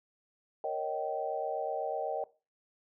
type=chord; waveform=sine; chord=Eb dominant seventh; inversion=second; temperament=equal with one note detuned; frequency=466.2 / 554.4 / 622.3 / 773.6 Hz; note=Bb4 / Db5 / Eb5 / G5; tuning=0 / 0 / 0 / -23 cents; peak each=-38 / -38 / -36 / -36 dBFS; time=0.64-2.24 s; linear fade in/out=2 ms; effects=noise-tail reverb RT60 0.3 s tail -18 dB re dry